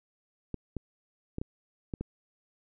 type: clicks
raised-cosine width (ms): 3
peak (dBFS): -21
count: 6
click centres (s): 0.543 / 0.767 / 1.384 / 1.415 / 1.938 / 2.01
effects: none